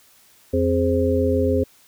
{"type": "harmonic tone with a mistuned harmonic", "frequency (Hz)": 87.1, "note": "F2", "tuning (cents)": -4, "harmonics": [1, 3, 5, 6], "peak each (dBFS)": [-22, -22, -22, -22], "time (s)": [0.53, 1.64], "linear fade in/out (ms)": 10, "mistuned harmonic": 5, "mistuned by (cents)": -82, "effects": ["white hiss -54 dBFS RMS until 1.87 s"]}